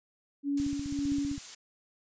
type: tone with tremolo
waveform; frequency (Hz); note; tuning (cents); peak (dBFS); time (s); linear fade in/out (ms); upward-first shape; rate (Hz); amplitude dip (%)
sine; 283; C#4; +36; -26; 0.43-1.39; 50; triangle; 1.8; 65
type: noise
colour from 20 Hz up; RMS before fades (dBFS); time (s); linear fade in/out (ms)
blue; -40; 0.57-1.55; 5
type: click train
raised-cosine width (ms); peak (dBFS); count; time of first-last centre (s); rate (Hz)
5; -28; 13; 0.6-1.379; 15.4
effects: resampled to 16000 Hz